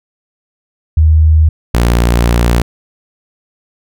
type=tone pair in turn; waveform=sine / sawtooth; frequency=78.5 / 58.81 Hz; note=D#2 / A#1; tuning=+16 / +16 cents; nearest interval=perfect fourth; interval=500 cents; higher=first; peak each=-4 dBFS; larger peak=neither; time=0.97-1.49 / 1.74-2.62 s; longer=second; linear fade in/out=5 ms; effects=none